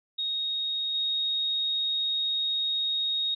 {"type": "tone with level steps", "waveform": "sine", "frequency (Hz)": 3744, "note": "A#7", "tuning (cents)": 7, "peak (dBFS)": [-27, -25], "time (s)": [0.18, 3.35], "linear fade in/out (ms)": 10, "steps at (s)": 0.94, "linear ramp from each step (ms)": 10, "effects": []}